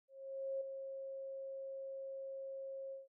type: tone with ADSR envelope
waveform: sine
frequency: 540 Hz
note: C#5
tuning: 45 cents flat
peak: -36 dBFS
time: 0.08-3.08 s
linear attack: 530 ms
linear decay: 6 ms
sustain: -7 dB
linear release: 160 ms
effects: none